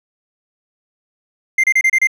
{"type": "tone bursts", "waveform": "triangle", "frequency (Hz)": 2093, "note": "C7", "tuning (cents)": 0, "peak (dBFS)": -8, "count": 6, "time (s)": [1.58, 2.072], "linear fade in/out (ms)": 5, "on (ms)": 57, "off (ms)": 30, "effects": []}